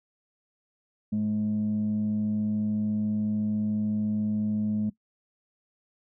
sine tone pair together, 106.1 / 212.2 Hz, G#2 / G#3, +38 / +38 cents, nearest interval octave, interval 1200 cents, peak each -34 / -23 dBFS, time 1.12-4.9 s, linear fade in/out 10 ms, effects noise-tail reverb RT60 0.1 s tail -19 dB re dry + tanh soft clip ceiling -21 dBFS

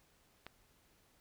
click, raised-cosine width 0.3 ms, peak -30 dBFS, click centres 0.466 s, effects pink hiss -70 dBFS RMS until 1.2 s

